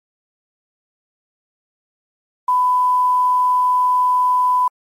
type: tone with quantisation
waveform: sine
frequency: 999 Hz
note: B5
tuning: 20 cents sharp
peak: -12 dBFS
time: 2.48-4.68 s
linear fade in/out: 5 ms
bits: 7
effects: MP3 64 kbps